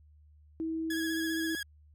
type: tone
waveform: sine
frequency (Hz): 323.1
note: E4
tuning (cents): -35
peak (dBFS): -31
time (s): 0.6-1.55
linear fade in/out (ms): 0
type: tone with vibrato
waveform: sawtooth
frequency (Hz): 1666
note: G#6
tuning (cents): +5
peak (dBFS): -31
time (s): 0.9-1.63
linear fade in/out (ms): 5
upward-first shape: sine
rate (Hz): 15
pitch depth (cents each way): 34
effects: added 75 Hz sine -56 dBFS peak until 1.94 s